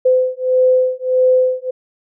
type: beating tone pair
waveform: sine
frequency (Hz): 510 / 511.6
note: C5 / C5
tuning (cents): -44 / -39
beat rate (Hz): 1.6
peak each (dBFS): -14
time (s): 0.05-1.71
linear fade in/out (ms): 10
effects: none